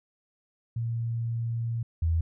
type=tone pair in turn; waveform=sine; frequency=116 / 82.31 Hz; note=A#2 / E2; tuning=-8 / -2 cents; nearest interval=tritone; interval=594 cents; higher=first; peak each=-27 / -22 dBFS; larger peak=second; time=0.76-1.83 / 2.02-2.21 s; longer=first; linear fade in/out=5 ms; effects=none